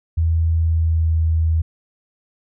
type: tone with pitch glide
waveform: sine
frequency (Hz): 81.8 to 80.77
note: E2 to E2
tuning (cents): -13 to -35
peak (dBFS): -14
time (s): 0.17-1.62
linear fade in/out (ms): 10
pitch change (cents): -22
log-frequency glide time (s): 0.62-1.15
effects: none